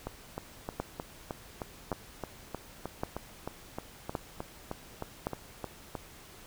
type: two click trains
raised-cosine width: 1 ms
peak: -17 / -21 dBFS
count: 5 / 20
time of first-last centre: 0.8-5.269 / 0.07-5.952 s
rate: 0.895 / 3.23 Hz
effects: pink hiss -52 dBFS RMS until 6.46 s